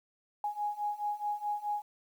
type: beating tone pair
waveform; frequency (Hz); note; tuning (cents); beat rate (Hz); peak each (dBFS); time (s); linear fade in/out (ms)
sine; 828 / 832.7; G#5 / G#5; -5 / +4; 4.7; -36 / -34; 0.44-1.82; 2
effects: 10-bit